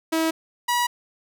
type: tone pair in turn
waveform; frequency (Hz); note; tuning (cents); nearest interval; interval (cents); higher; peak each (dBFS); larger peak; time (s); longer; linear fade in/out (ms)
sawtooth; 322.9 / 967.6; E4 / B5; -36 / -36; octave + perfect fifth; 1900; second; -16; neither; 0.12-0.31 / 0.68-0.87; neither; 10
effects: none